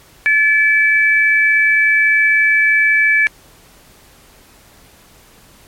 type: tone pair together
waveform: sine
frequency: 1728.3 / 2307 Hz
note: A6 / D7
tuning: -31 / -31 cents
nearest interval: perfect fourth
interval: 500 cents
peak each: -12 / -12 dBFS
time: 0.26-3.27 s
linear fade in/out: 0 ms
effects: pink hiss -46 dBFS RMS until 5.67 s + MP3 64 kbps